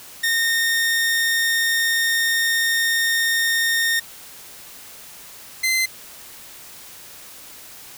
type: tone pair in turn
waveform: sawtooth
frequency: 1837 / 2066 Hz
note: A#6 / C7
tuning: -26 / -22 cents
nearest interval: major second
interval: 204 cents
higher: second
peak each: -14 dBFS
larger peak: neither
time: 0.23-4 / 5.63-5.86 s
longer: first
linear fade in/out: 10 ms
effects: white hiss -41 dBFS RMS until 7.97 s